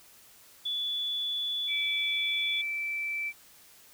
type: tone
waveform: sine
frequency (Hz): 3443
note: A7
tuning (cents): -38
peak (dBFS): -29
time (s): 0.65-2.62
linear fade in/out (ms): 10
type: tone with pitch glide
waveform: sine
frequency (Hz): 2312 to 2327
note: D7 to D7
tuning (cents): -28 to -17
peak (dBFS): -30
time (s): 1.67-3.33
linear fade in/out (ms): 50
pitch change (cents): +11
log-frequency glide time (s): 1.77-2.73
effects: white hiss -56 dBFS RMS until 3.93 s